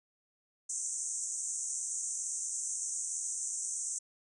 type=band-pass noise; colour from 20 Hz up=pink; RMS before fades=-37 dBFS; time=0.69-3.99 s; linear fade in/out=10 ms; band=6100 to 8900 Hz; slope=96 dB/octave; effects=none